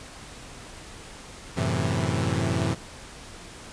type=chord; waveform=sawtooth; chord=F# half-diminished seventh; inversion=none; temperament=equal with one note detuned; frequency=93.14 / 110 / 130.81 / 164.81 Hz; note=F#2 / A2 / C3 / E3; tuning=+12 / 0 / 0 / 0 cents; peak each=-25 dBFS; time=1.56-2.75 s; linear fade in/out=20 ms; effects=pink hiss -43 dBFS RMS until 3.72 s + resampled to 22050 Hz